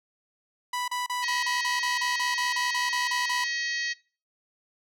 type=tone bursts; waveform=sawtooth; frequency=987.8 Hz; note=B5; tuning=in tune; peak=-24 dBFS; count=15; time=0.73-3.442 s; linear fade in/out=5 ms; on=150 ms; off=33 ms
type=harmonic tone; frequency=636 Hz; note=D#5; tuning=38 cents sharp; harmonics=3 / 4 / 5 / 6 / 7 / 8 / 9 / 10; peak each=-29 / -38 / -40 / -42 / -34 / -43 / -42 / -43 dBFS; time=1.22-3.94 s; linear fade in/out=20 ms
effects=noise-tail reverb RT60 0.4 s tail -24 dB re dry + low-pass 12000 Hz 12 dB/octave